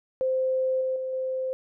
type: tone with level steps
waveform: sine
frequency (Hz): 520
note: C5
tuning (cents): -11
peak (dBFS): -22 / -24 / -28 / -26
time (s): 0.21-1.53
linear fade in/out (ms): 0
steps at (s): 0.81 / 0.96 / 1.13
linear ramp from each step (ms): 2
effects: none